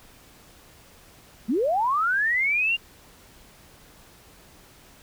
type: linear sweep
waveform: sine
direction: up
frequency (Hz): 193.3 to 2831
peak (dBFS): -20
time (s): 1.48-2.77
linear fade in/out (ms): 20
effects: pink hiss -52 dBFS RMS until 5.02 s